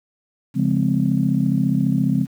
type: chord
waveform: sine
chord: Db major seventh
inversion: none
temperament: just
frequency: 138.59 / 173.24 / 207.9 / 259.9 Hz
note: Db3 / F3 / Ab3 / C4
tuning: 0 / -14 / +2 / -11 cents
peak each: -21 dBFS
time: 0.54-2.27 s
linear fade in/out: 50 ms
effects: tanh soft clip ceiling -5 dBFS + 8-bit